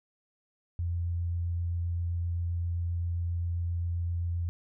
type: tone with vibrato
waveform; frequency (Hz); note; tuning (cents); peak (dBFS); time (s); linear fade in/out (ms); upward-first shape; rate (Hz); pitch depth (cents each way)
sine; 86; F2; -26; -28; 0.79-4.49; 0; triangle; 7.6; 10
effects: none